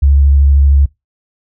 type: tone with vibrato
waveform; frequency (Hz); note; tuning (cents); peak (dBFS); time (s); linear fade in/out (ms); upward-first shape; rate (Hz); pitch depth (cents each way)
sine; 69.9; C#2; +15; -5; 0.02-0.86; 10; square; 13; 17
effects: noise-tail reverb RT60 0.2 s tail -23 dB re dry